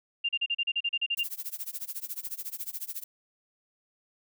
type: tone bursts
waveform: sine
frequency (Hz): 2794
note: F7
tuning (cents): 0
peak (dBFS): -25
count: 12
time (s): 0.24-1.236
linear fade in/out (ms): 10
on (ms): 50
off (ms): 36
type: noise with tremolo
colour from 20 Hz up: violet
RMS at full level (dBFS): -34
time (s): 1.17-3.04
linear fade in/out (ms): 5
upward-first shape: sine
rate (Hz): 14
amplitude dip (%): 95
effects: none